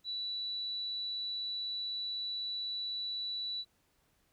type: tone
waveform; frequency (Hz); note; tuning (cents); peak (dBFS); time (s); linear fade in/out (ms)
sine; 3948; B7; -1; -35; 0.04-3.65; 50
effects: pink hiss -73 dBFS RMS until 4.32 s